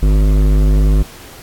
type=tone with hard clipping; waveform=triangle; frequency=50.7 Hz; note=G#1; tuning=41 cents flat; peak=-10 dBFS; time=0.02-1.03 s; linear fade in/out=10 ms; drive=18 dB; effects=pink hiss -37 dBFS RMS until 1.42 s + AAC 64 kbps